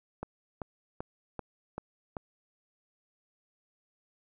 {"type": "click train", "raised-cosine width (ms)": 1, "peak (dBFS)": -22, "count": 6, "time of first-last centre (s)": [0.23, 2.168], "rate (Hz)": 2.58, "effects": []}